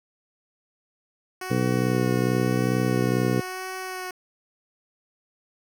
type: tone with vibrato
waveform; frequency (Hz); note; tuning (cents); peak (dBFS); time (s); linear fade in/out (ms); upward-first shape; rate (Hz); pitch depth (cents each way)
10% pulse; 369.8; F#4; -1; -23; 1.41-4.11; 5; sine; 0.97; 22
type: harmonic tone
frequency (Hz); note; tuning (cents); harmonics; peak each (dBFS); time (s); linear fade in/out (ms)
62.3; B1; +16; 2 / 3 / 4 / 5 / 6 / 7 / 8; -25 / -27 / -28 / -29 / -30 / -30 / -31; 1.5-3.41; 10
effects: 8-bit